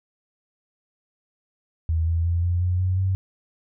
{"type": "tone with pitch steps", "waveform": "sine", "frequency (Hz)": [81.1, 83.24, 85.43, 87.68, 89.99, 92.36, 94.79], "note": ["E2", "E2", "F2", "F2", "F#2", "F#2", "F#2"], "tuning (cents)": [-28, 17, -38, 7, -48, -3, 42], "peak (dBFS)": -19, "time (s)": [1.89, 3.15], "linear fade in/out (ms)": 0, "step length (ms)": 180, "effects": []}